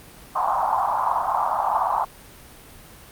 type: band-pass noise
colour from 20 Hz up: white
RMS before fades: -22 dBFS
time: 0.35-2.05 s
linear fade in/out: 10 ms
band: 720 to 1100 Hz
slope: 48 dB/octave
effects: pink hiss -45 dBFS RMS until 3.11 s + Opus 32 kbps